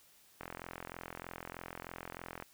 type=click train; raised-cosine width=0.5 ms; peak=-27 dBFS; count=88; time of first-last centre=0.41-2.424 s; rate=43.2 Hz; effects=white hiss -64 dBFS RMS until 2.53 s